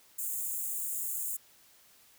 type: high-pass noise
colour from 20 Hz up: white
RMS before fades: -35 dBFS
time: 0.18-1.37 s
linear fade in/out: 10 ms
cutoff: 6800 Hz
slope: 96 dB/octave
effects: white hiss -61 dBFS RMS until 2.18 s